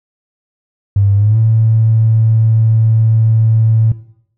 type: tone with pitch glide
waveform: triangle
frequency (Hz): 100 to 111.6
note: G2 to A2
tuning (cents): +35 to +25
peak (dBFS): -3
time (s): 0.96-3.92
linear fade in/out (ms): 5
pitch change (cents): +190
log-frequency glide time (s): 1.15-1.38
effects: noise-tail reverb RT60 0.7 s tail -22 dB re dry + tanh soft clip ceiling -5 dBFS